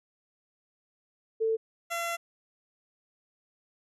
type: tone pair in turn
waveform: sine / 15% pulse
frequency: 445.8 / 680.4 Hz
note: A4 / F5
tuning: +23 / -45 cents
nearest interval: perfect fifth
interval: 732 cents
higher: second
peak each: -24 dBFS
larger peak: neither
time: 1.4-1.57 / 1.9-2.17 s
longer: second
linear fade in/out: 20 ms
effects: resampled to 32000 Hz